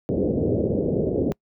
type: low-pass noise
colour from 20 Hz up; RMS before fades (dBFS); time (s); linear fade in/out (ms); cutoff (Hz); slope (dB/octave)
white; -22; 0.09-1.32; 0; 530; 48
effects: noise-tail reverb RT60 0.1 s tail -26 dB re dry + high-pass 80 Hz 12 dB/octave